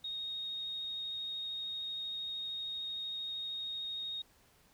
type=tone with vibrato; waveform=sine; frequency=3729 Hz; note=A#7; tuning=in tune; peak=-37 dBFS; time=0.04-4.22 s; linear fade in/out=5 ms; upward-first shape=sine; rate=13 Hz; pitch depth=8 cents each way; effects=pink hiss -66 dBFS RMS until 4.73 s